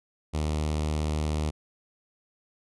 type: tone with notch filter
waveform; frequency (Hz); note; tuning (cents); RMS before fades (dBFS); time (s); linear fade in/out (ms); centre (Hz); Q
sawtooth; 76.4; D#2; -31; -28; 0.33-1.51; 20; 1600; 1.7
effects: resampled to 24000 Hz